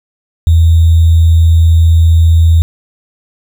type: tone with sample-and-hold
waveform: sine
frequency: 82.41 Hz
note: E2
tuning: in tune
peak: -3 dBFS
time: 0.47-2.62 s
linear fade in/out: 0 ms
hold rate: 3675 Hz
effects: none